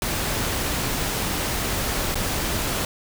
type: noise with dropouts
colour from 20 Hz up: pink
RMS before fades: -25 dBFS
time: 0.02-2.85 s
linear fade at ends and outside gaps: 1 ms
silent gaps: 2.145-2.155 s
effects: none